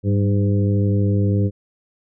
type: harmonic tone with a mistuned harmonic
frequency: 101.5 Hz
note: G#2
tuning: 39 cents flat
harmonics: 1 / 2 / 3 / 4 / 5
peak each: -16 / -22 / -26 / -28 / -30 dBFS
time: 0.03-1.51 s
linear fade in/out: 50 ms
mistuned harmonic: 2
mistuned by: -53 cents
effects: none